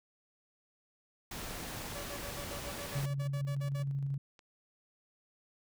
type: noise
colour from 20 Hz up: pink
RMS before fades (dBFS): -42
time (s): 1.31-3.06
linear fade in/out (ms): 5
type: tone bursts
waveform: sawtooth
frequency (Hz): 573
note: D5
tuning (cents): -43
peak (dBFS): -40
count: 14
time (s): 1.95-3.83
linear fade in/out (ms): 10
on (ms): 86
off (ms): 52
type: clicks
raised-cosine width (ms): 0.2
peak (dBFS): -39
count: 2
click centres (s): 2.438 / 4.392
type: tone with tremolo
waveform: sine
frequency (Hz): 138.59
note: C#3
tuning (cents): 0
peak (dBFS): -31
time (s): 2.95-4.18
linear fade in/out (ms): 5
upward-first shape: square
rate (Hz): 13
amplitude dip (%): 25
effects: none